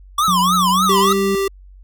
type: tone with vibrato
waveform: square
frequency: 1131 Hz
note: C#6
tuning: 34 cents sharp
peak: -14 dBFS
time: 0.18-1.13 s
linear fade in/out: 5 ms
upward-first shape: triangle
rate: 3.4 Hz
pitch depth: 280 cents each way
type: tone with pitch glide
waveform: sine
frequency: 182.1 to 197.44 Hz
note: F#3 to G3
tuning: -27 to +13 cents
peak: -19 dBFS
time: 0.28-1.35 s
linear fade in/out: 0 ms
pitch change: +140 cents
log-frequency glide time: 0.59-1.12 s
type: tone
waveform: square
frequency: 392 Hz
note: G4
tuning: in tune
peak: -17 dBFS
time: 0.89-1.48 s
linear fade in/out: 5 ms
effects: added 47 Hz sine -39 dBFS peak until 1.83 s